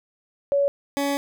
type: tone pair in turn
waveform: sine / 20% pulse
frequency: 563 / 281.5 Hz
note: C#5 / C#4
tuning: +27 / +27 cents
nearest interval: octave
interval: 1200 cents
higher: first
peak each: -17 dBFS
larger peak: neither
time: 0.52-0.68 / 0.97-1.17 s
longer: second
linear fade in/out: 0 ms
effects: none

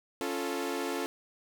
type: chord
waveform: sawtooth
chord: Db augmented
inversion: none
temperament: equal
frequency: 277.2 / 349.2 / 440 Hz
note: Db4 / F4 / A4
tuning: 0 / 0 / 0 cents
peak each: -32 dBFS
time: 0.21-1.06 s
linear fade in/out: 0 ms
effects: none

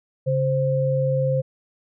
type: tone pair together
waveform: sine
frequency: 138.59 / 523.2 Hz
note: C#3 / C5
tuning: 0 / 0 cents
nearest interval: octave + major seventh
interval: 2300 cents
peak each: -21 dBFS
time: 0.26-1.42 s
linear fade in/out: 20 ms
effects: none

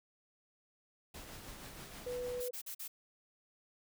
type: noise with tremolo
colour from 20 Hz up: pink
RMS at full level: -48 dBFS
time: 1.14-2.41 s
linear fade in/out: 5 ms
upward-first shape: triangle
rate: 6.3 Hz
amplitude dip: 40%
type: tone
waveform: sine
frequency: 493.9 Hz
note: B4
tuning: in tune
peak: -37 dBFS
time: 2.06-2.51 s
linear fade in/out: 10 ms
type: noise bursts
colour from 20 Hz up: blue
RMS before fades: -44 dBFS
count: 4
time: 2.4-2.88 s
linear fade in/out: 10 ms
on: 87 ms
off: 44 ms
effects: none

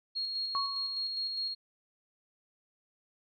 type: tone with tremolo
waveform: sine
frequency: 4280 Hz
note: C8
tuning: 38 cents sharp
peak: -31 dBFS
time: 0.15-1.55 s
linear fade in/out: 20 ms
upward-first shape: square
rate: 4.9 Hz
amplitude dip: 30%
type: tone with exponential decay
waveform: sine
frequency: 1109 Hz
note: C#6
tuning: in tune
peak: -28 dBFS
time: 0.55-1.06 s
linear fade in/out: 0 ms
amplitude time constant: 110 ms
effects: none

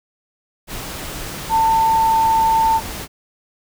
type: tone in noise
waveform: sine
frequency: 895 Hz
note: A5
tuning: 29 cents sharp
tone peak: -12 dBFS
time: 1.49-2.81 s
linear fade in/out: 50 ms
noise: pink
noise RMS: -29 dBFS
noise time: 0.67-3.08 s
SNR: +14 dB
effects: none

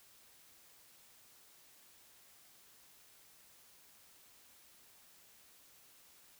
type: silence
effects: white hiss -63 dBFS RMS until 6.39 s

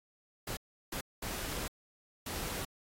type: noise bursts at uneven times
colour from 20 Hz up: pink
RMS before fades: -39 dBFS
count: 4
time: 0.47-0.57 / 0.92-1.01 / 1.22-1.68 / 2.26-2.65 s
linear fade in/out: 5 ms
effects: AAC 48 kbps

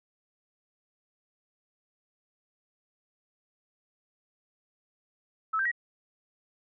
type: tone with pitch steps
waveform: sine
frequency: 1302 / 1575.4 / 1906.2 Hz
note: E6 / G6 / A#6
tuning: -22 / +8 / +38 cents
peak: -25 dBFS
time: 5.53-5.716 s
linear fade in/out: 10 ms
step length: 62 ms
effects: none

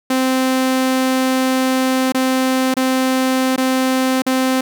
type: tone with dropouts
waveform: sawtooth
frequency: 260 Hz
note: C4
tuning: 11 cents flat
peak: -10 dBFS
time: 0.1-4.61 s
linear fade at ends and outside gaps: 5 ms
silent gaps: 2.122-2.145 / 2.741-2.767 / 3.562-3.578 / 4.221-4.264 s
effects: none

